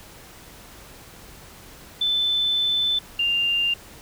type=tone pair in turn; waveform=sine; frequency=3520 / 2794 Hz; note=A7 / F7; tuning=0 / 0 cents; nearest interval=major third; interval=400 cents; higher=first; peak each=-19 dBFS; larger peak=neither; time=2.01-2.99 / 3.19-3.74 s; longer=first; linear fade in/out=5 ms; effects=pink hiss -45 dBFS RMS until 4.01 s